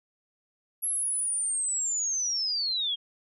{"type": "linear sweep", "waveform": "sine", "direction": "down", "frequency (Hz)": [11330, 3200], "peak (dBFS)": -26, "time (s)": [0.82, 2.96], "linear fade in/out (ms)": 20, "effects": []}